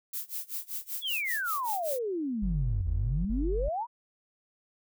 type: noise with tremolo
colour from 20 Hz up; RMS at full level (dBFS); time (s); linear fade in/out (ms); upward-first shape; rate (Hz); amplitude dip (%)
violet; -34; 0.13-1.99; 5; sine; 5.2; 95
type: exponential two-way sweep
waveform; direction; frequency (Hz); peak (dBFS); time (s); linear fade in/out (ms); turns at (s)
sine; down then up; 3534 to 76 to 1007; -29; 1.01-3.87; 50; 2.91
type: tone bursts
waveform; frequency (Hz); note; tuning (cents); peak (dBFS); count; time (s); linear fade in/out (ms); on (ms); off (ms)
triangle; 48.02; G1; -35; -26; 3; 2.42-3.692; 10; 400; 36
effects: none